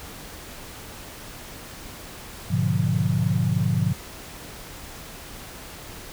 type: chord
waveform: sine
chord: G# diminished seventh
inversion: none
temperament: equal with one note detuned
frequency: 103.83 / 123.47 / 146.83 / 176.85 Hz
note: G#2 / B2 / D3 / F3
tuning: 0 / 0 / 0 / +22 cents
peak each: -25 dBFS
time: 2.5-3.93 s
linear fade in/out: 10 ms
effects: pink hiss -40 dBFS RMS until 6.12 s